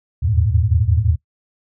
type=tone cluster; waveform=sine; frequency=77.9 / 83.5 / 101.7 / 113.3 Hz; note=D#2 / E2 / G#2 / A#2; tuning=+3 / +23 / -36 / -49 cents; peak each=-19 dBFS; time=0.22-1.16 s; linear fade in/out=20 ms; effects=noise-tail reverb RT60 0.1 s tail -19 dB re dry